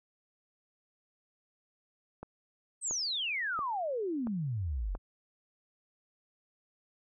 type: click train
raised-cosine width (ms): 1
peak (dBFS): -28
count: 5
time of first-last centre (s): 2.23-4.951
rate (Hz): 1.47
type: exponential sweep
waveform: sine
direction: down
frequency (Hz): 8570 to 38.89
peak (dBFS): -31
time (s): 2.81-4.98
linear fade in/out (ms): 50
effects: none